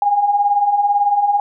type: beating tone pair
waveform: sine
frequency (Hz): 800 / 818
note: G5 / G#5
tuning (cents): +35 / -26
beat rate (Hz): 18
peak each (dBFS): -20 / -13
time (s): 0.02-1.4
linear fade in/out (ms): 2
effects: none